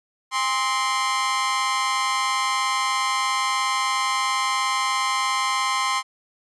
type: tone with amplitude modulation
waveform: sawtooth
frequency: 1046.5 Hz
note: C6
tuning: in tune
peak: -13 dBFS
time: 0.31-6.03 s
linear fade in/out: 50 ms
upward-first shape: sine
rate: 237 Hz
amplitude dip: 85%
effects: resampled to 22050 Hz